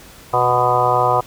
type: harmonic tone with a mistuned harmonic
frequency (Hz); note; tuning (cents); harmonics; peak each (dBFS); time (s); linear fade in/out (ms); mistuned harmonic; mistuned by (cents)
123.47; B2; 0; 1 / 3 / 4 / 5 / 6 / 7 / 8 / 9 / 10; -25 / -26 / -21 / -23 / -18 / -27 / -18 / -27 / -21; 0.33-1.21; 10; 8; +20
effects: pink hiss -42 dBFS RMS until 1.26 s